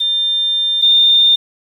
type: tone pair in turn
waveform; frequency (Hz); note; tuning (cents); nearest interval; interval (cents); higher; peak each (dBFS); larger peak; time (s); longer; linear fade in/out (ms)
sine; 3600 / 3617; A7 / A7; +39 / +47; unison; 8; second; -13 / -7; second; 0-0.82 / 0.82-1.36; first; 10
effects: 7-bit